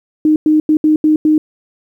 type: tone bursts at uneven times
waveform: sine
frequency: 308 Hz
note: D#4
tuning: 17 cents flat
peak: -7 dBFS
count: 6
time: 0.25-0.36 / 0.46-0.6 / 0.69-0.77 / 0.84-0.96 / 1.04-1.16 / 1.25-1.38 s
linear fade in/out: 2 ms
effects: 8-bit